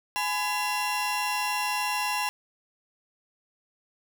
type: tone cluster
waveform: 35% pulse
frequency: 838 / 1005 / 2743 Hz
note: G#5 / B5 / F7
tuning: +15 / +30 / -32 cents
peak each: -29 dBFS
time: 0.16-2.29 s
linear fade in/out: 0 ms
effects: none